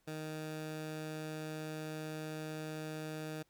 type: tone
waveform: 15% pulse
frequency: 155.56 Hz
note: D#3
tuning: in tune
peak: -34 dBFS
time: 0.07-3.43 s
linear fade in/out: 10 ms
effects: pink hiss -75 dBFS RMS until 3.49 s